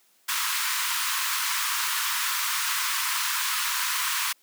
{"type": "high-pass noise", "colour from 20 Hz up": "pink", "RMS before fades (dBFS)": -27, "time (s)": [0.28, 4.33], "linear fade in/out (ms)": 10, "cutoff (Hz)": 950, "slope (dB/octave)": 96, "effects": ["white hiss -63 dBFS RMS until 4.42 s", "high-pass 200 Hz 12 dB/octave"]}